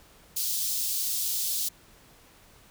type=high-pass noise; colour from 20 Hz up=white; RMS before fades=-29 dBFS; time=0.36-1.69 s; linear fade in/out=10 ms; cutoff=3700 Hz; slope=24 dB/octave; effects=pink hiss -56 dBFS RMS until 2.7 s